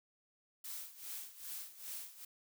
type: noise with tremolo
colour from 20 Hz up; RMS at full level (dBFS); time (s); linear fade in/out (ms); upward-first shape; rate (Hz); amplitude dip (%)
blue; -44; 0.64-2.25; 5; sine; 2.5; 80
effects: none